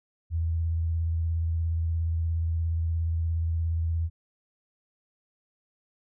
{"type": "tone with vibrato", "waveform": "sine", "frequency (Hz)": 82.41, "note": "E2", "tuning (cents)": 0, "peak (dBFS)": -24, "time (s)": [0.3, 4.1], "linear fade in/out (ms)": 50, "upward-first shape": "square", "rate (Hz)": 17, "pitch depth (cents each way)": 23, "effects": []}